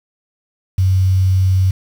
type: tone with quantisation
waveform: sine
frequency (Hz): 94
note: F#2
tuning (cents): +28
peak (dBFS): -10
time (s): 0.78-1.71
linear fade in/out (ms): 5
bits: 6
effects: none